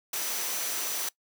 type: tone in noise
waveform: sine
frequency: 5930 Hz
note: F#8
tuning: 3 cents sharp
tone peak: -38 dBFS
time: 0.13-1.09 s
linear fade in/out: 5 ms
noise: white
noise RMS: -32 dBFS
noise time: 0.13-1.09 s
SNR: -9 dB
effects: noise-tail reverb RT60 0.1 s tail -21 dB re dry + high-pass 300 Hz 12 dB/octave